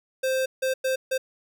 square tone bursts at uneven times, 523.3 Hz, C5, in tune, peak -23 dBFS, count 4, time 0.23-0.46 / 0.62-0.74 / 0.84-0.96 / 1.11-1.18 s, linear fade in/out 10 ms, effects none

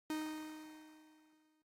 45% pulse tone with exponential decay, 310 Hz, D#4, 6 cents flat, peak -36 dBFS, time 0.1-1.62 s, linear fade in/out 1 ms, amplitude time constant 330 ms, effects AAC 48 kbps

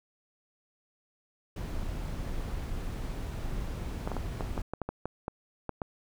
brown noise, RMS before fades -35 dBFS, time 1.56-4.62 s, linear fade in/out 5 ms
clicks, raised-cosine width 1 ms, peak -19 dBFS, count 12, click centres 4.075 / 4.117 / 4.167 / 4.408 / 4.578 / 4.736 / 4.817 / 4.89 / 5.056 / 5.281 / 5.693 / 5.818 s
effects none

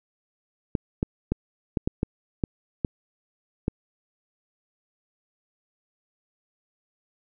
clicks, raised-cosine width 3 ms, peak -10 dBFS, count 9, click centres 0.752 / 1.029 / 1.32 / 1.772 / 1.875 / 2.031 / 2.438 / 2.848 / 3.681 s, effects none

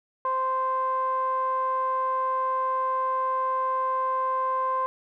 sawtooth tone with low-pass filter, 521 Hz, C5, 7 cents flat, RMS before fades -26 dBFS, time 0.25-4.86 s, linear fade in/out 0 ms, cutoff 1100 Hz, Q 7.9, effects none

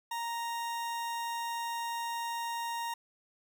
40% pulse tone, 932.3 Hz, A#5, in tune, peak -33 dBFS, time 0.11-2.94 s, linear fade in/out 5 ms, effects none

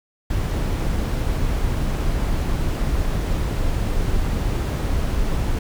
brown noise, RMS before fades -21 dBFS, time 0.3-5.59 s, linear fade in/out 5 ms, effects none

